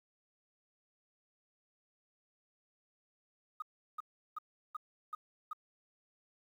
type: tone bursts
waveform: sine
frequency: 1243 Hz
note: D#6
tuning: 2 cents flat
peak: -36 dBFS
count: 6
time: 3.6-5.532 s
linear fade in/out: 5 ms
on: 22 ms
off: 360 ms
effects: tanh soft clip ceiling -33 dBFS + 11-bit